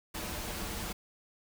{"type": "noise with comb filter", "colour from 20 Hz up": "pink", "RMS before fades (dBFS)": -38, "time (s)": [0.14, 0.93], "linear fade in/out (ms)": 10, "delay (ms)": 7.5, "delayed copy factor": -0.55, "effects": []}